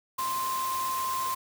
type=tone in noise; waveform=sine; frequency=1046.5 Hz; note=C6; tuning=in tune; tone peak=-28 dBFS; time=0.18-1.35 s; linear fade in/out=10 ms; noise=white; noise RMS=-37 dBFS; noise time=0.18-1.35 s; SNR=+6 dB; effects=none